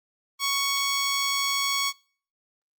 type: tone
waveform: 10% pulse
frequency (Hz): 1112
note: C#6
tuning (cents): +5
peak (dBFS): -15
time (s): 0.39-1.93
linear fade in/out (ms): 50
effects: noise-tail reverb RT60 0.5 s tail -26 dB re dry + Opus 32 kbps